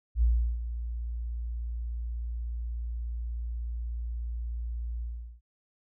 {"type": "tone with ADSR envelope", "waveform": "sine", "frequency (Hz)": 58.27, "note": "A#1", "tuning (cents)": 0, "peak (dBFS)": -19, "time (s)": [0.15, 5.41], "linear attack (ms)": 71, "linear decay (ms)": 360, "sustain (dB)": -12, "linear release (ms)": 390, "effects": []}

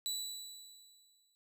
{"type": "tone with exponential decay", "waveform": "25% pulse", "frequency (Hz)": 3951, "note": "B7", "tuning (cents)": 0, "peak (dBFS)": -30, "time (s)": [0.06, 1.35], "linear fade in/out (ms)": 0, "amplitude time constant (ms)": 280, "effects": []}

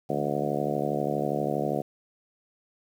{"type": "harmonic tone with a mistuned harmonic", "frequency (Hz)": 72.4, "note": "D2", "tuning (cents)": -24, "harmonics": [2, 3, 4, 5, 6, 7, 8, 9, 10], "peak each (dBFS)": [-34, -34, -34, -34, -34, -34, -34, -34, -34], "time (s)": [0.09, 1.82], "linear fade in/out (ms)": 10, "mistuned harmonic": 2, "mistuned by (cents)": 49, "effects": ["9-bit"]}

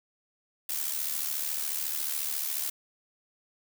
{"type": "noise with amplitude modulation", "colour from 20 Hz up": "blue", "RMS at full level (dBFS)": -29, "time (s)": [0.69, 2.7], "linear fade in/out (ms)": 5, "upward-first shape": "sine", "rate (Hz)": 74.1, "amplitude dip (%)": 65, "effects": []}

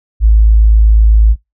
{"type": "tone", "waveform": "sine", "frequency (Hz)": 54, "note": "A1", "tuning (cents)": -32, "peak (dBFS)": -3, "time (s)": [0.2, 1.36], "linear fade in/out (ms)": 50, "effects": ["noise-tail reverb RT60 0.2 s tail -26 dB re dry"]}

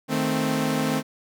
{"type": "chord", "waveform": "sawtooth", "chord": "A diminished", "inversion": "second", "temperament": "equal", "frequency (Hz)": [155.56, 220, 261.6], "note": ["Eb3", "A3", "C4"], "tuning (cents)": [0, 0, 0], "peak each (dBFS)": [-24, -23, -21], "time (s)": [0.08, 1.03], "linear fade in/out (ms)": 50, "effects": []}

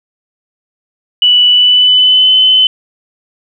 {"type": "tone with pitch glide", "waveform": "sine", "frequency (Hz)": [2960, 3038], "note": ["F#7", "F#7"], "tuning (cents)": [0, 45], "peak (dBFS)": -4, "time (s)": [1.22, 2.67], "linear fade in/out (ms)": 2, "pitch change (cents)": 45, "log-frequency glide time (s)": [1.48, 2.35], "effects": []}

